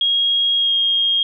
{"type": "tone with pitch glide", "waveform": "sine", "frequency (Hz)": [3277, 3243], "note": ["G#7", "G#7"], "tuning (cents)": [-24, -42], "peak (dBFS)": -14, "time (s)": [0.01, 1.23], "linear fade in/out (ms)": 2, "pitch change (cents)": -18, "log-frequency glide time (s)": [0.57, 0.74], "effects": []}